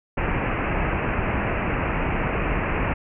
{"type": "low-pass noise", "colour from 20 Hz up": "pink", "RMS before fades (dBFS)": -24, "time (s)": [0.17, 2.94], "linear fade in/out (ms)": 10, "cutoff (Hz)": 2700, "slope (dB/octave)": 96, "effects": []}